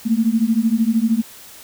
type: beating tone pair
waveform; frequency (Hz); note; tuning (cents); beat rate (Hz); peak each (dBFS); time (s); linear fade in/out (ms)
sine; 219.2 / 232.2; A3 / A#3; -6 / -7; 13; -17; 0.05-1.22; 20
effects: white hiss -41 dBFS RMS until 1.63 s